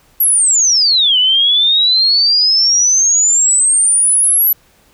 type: exponential two-way sweep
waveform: sine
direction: down then up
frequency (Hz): 11920 to 2952 to 11920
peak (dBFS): -8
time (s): 0.2-4.53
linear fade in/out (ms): 5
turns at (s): 1.18
effects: pink hiss -51 dBFS RMS until 4.93 s